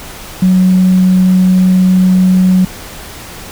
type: tone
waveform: sine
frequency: 185 Hz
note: F#3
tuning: in tune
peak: -4 dBFS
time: 0.42-2.65 s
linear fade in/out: 5 ms
effects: tanh soft clip ceiling 0 dBFS + pink hiss -29 dBFS RMS until 3.51 s